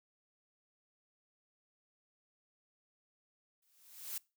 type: noise with exponential growth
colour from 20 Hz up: blue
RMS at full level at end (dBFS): -38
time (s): 3.62-4.18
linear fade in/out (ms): 5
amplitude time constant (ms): 120
effects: noise-tail reverb RT60 0.3 s tail -24 dB re dry